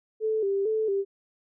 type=tone with vibrato; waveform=sine; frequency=415.3 Hz; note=G#4; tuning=in tune; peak=-23 dBFS; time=0.2-1.05 s; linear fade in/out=50 ms; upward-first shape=square; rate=2.2 Hz; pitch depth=89 cents each way; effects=none